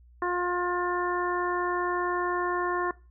harmonic tone, 355.1 Hz, F4, 29 cents sharp, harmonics 1 / 2 / 3 / 4 / 5, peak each -29 / -35 / -29 / -37 / -36 dBFS, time 0.22-2.91 s, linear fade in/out 2 ms, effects noise-tail reverb RT60 0.3 s tail -20 dB re dry + added 60 Hz sine -52 dBFS peak until 3.1 s

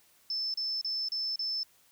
sine tone bursts, 5274 Hz, E8, in tune, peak -30 dBFS, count 5, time 0.3-1.632 s, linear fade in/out 2 ms, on 240 ms, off 33 ms, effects white hiss -64 dBFS RMS until 1.91 s

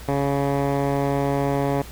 10% pulse tone with low-pass filter, 140 Hz, C#3, 18 cents sharp, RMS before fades -22 dBFS, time 0.08-1.82 s, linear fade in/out 5 ms, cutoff 1300 Hz, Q 0.73, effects added 60 Hz sine -38 dBFS peak until 1.91 s + pink hiss -42 dBFS RMS until 1.91 s

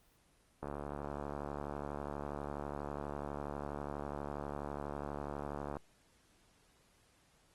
click train, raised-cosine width 1 ms, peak -26 dBFS, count 372, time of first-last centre 0.63-5.769 s, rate 72.2 Hz, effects pink hiss -69 dBFS RMS until 7.54 s + Opus 24 kbps

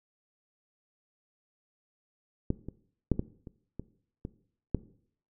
clicks, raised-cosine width 3 ms, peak -14 / -25 / -11 / -16 / -30 / -24 / -23 / -13 dBFS, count 8, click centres 2.504 / 2.686 / 3.117 / 3.194 / 3.472 / 3.796 / 4.251 / 4.747 s, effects noise-tail reverb RT60 0.6 s tail -18 dB re dry

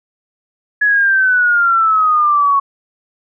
sine exponential sweep, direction down, 1697 to 1104 Hz, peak -9 dBFS, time 0.81-2.6 s, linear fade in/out 10 ms, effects none

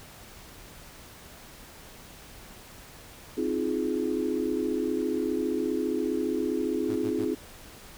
sine chord, F minor seventh, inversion second, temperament just, 261.9 / 314.3 / 349.2 / 419.1 Hz, C4 / Eb4 / F4 / Ab4, +2 / +18 / 0 / +16 cents, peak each -31 dBFS, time 3.37-7.35 s, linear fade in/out 10 ms
sawtooth tone bursts, 108.4 Hz, A2, 25 cents flat, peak -33 dBFS, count 3, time 6.88-7.257 s, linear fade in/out 20 ms, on 81 ms, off 67 ms
effects pink hiss -48 dBFS RMS until 7.97 s

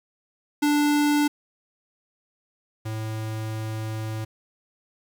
square tone pair in turn, 293.7 / 109.76 Hz, D4 / A2, 0 / -4 cents, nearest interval octave + perfect fourth, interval 1704 cents, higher first, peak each -19 / -29 dBFS, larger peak first, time 0.62-1.28 / 2.85-4.25 s, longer second, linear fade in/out 10 ms, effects 9-bit

